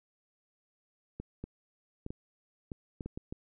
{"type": "clicks", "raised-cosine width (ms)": 3, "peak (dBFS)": -26, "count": 9, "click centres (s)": [1.2, 1.44, 2.064, 2.105, 2.718, 3.008, 3.06, 3.175, 3.325], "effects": []}